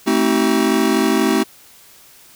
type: chord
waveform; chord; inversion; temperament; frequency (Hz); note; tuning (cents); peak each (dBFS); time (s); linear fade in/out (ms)
square; A diminished seventh; none; just; 220 / 264 / 316.8 / 380.2; A3 / C4 / Eb4 / Gb4; 0 / +16 / +31 / +47; -20; 0.06-1.44; 20
effects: white hiss -46 dBFS RMS until 2.35 s